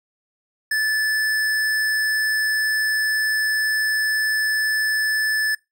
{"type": "tone with hard clipping", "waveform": "sine", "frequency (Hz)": 1743, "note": "A6", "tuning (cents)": -17, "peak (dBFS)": -20, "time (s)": [0.71, 5.55], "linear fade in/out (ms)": 5, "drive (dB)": 15, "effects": ["noise-tail reverb RT60 0.2 s tail -23 dB re dry"]}